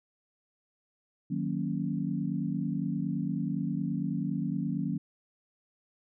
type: chord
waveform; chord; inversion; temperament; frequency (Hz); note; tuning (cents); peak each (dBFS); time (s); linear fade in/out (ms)
sine; D# minor seventh; none; equal; 155.56 / 185 / 233.1 / 277.2; D#3 / F#3 / A#3 / C#4; 0 / 0 / 0 / 0; -34 / -33 / -35 / -35; 1.3-4.98; 10
effects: none